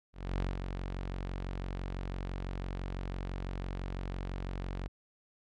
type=tone with ADSR envelope; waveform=sawtooth; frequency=45.98 Hz; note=F#1; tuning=10 cents flat; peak=-26 dBFS; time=0.13-4.88 s; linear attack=270 ms; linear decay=170 ms; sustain=-6 dB; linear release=5 ms; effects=low-pass 4000 Hz 12 dB/octave